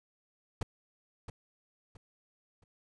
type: noise with echo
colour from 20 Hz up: brown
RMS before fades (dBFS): -27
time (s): 0.61-0.63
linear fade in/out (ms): 5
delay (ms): 670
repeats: 3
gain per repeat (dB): -10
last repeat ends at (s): 2.64
effects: resampled to 24000 Hz